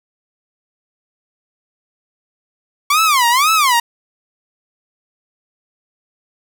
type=tone with vibrato; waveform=sawtooth; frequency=1108.7 Hz; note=C#6; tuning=in tune; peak=-7 dBFS; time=2.9-3.8 s; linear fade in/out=5 ms; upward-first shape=sine; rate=2 Hz; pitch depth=290 cents each way; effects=none